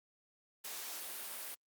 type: high-pass noise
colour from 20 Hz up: white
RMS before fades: -44 dBFS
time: 0.64-1.55 s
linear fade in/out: 10 ms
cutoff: 350 Hz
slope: 12 dB/octave
effects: Opus 48 kbps